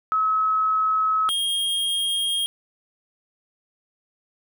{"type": "tone pair in turn", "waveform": ["sine", "square"], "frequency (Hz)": [1286, 3241], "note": ["E6", "G#7"], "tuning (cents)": [-43, -43], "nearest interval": "octave + major third", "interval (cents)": 1600, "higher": "second", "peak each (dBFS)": [-18, -22], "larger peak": "first", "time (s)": [[0.12, 1.29], [1.29, 2.46]], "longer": "neither", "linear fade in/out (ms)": 0, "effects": []}